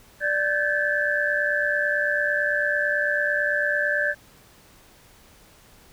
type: tone cluster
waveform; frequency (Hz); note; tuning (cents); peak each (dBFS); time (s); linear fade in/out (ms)
sine; 588 / 1545 / 1614 / 1732; D5 / G6 / G#6 / A6; +2 / -26 / -50 / -28; -27 / -26 / -29 / -24; 0.2-4.15; 50
effects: pink hiss -53 dBFS RMS until 5.92 s